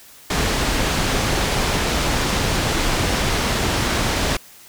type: low-pass noise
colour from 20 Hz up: pink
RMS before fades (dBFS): -20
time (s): 0.3-4.37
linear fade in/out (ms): 5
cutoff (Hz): 7000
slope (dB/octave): 12
effects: white hiss -45 dBFS RMS until 4.68 s